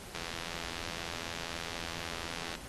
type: click train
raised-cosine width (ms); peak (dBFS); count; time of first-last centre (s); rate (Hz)
0.2; -21; 203; 0.15-2.552; 84.1
effects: pink hiss -48 dBFS RMS until 2.68 s + AAC 32 kbps